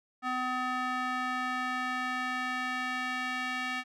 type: tone with band-pass filter sweep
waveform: square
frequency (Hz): 253.3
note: B3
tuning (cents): +44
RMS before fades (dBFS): -33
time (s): 0.22-3.84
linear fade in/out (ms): 50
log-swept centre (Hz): 1300 to 2100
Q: 1.7
effects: none